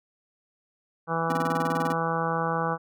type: harmonic tone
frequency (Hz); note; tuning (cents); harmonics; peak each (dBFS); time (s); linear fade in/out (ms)
164.81; E3; 0; 1 / 2 / 3 / 4 / 5 / 6 / 7 / 8 / 9; -31 / -38 / -31 / -36 / -31 / -35 / -31 / -36 / -35; 1.07-2.78; 50
type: tone bursts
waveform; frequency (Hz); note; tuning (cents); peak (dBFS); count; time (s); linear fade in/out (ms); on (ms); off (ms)
square; 264; C4; +16; -28; 13; 1.3-1.923; 2; 23; 27
effects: none